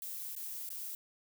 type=noise with dropouts; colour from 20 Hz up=violet; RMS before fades=-42 dBFS; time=0.02-0.95 s; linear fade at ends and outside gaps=1 ms; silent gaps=0.352-0.363 / 0.691-0.703 s; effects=none